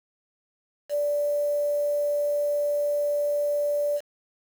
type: tone with quantisation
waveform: sine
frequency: 583 Hz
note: D5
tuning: 13 cents flat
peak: -22 dBFS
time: 0.89-4.01 s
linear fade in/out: 50 ms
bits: 7
effects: none